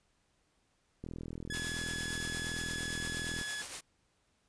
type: click train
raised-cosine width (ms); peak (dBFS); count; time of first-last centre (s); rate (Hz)
3; -29; 99; 1.04-3.413; 41.3
type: tone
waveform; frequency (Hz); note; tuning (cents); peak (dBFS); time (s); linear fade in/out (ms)
sawtooth; 1698; G#6; +38; -34; 1.5-3.62; 5
type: noise with tremolo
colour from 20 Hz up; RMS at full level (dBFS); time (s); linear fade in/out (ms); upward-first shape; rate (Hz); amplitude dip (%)
white; -40; 1.53-3.81; 10; triangle; 8.7; 50
effects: pink hiss -74 dBFS RMS until 4.48 s + resampled to 22050 Hz